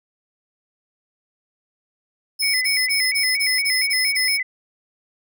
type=tone bursts; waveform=sawtooth; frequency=5180 Hz; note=E8; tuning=31 cents flat; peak=-17 dBFS; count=8; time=2.39-4.377 s; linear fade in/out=20 ms; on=230 ms; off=21 ms
type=tone with vibrato; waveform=sine; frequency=2127 Hz; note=C7; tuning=28 cents sharp; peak=-20 dBFS; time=2.42-4.43 s; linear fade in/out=10 ms; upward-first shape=square; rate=4.3 Hz; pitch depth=89 cents each way
effects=none